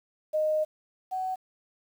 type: tone pair in turn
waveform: sine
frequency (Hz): 618 / 749.2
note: D#5 / F#5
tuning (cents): -12 / +21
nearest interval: minor third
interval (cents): 333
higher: second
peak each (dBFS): -23 / -28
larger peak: first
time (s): 0.33-0.65 / 1.11-1.36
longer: first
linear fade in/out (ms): 20
effects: 9-bit